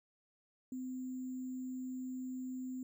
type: tone with sample-and-hold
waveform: sine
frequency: 256.4 Hz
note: C4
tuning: 35 cents flat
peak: -39 dBFS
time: 0.72-2.83 s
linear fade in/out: 2 ms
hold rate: 7350 Hz
effects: none